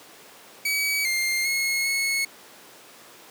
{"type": "tone with pitch steps", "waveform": "sawtooth", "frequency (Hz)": [2275, 2111, 2169, 2189], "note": ["C#7", "C7", "C#7", "C#7"], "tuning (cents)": [44, 15, -38, -22], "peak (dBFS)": -19, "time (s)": [0.65, 2.25], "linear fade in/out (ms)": 5, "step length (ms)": 400, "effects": ["pink hiss -47 dBFS RMS until 3.3 s", "high-pass 300 Hz 12 dB/octave"]}